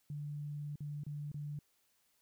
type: tone with dropouts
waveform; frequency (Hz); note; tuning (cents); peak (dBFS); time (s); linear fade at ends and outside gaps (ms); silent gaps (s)
sine; 146.83; D3; 0; -39; 0.1-1.59; 2; 0.757-0.805 / 1.036-1.065 / 1.317-1.343
effects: white hiss -75 dBFS RMS until 2.21 s